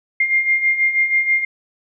sine beating tone pair, 2110 / 2116.2 Hz, C7 / C7, +14 / +19 cents, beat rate 6.2 Hz, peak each -21 / -15 dBFS, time 0.2-1.45 s, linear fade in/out 5 ms, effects none

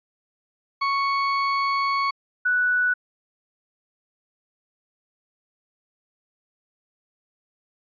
35% pulse / sine tone pair in turn, 1108.7 / 1479.9 Hz, C#6 / F#6, 0 / 0 cents, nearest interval perfect fourth, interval 500 cents, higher second, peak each -19 / -18 dBFS, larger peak second, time 0.81-2.11 / 2.45-2.94 s, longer first, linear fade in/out 10 ms, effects resampled to 11025 Hz

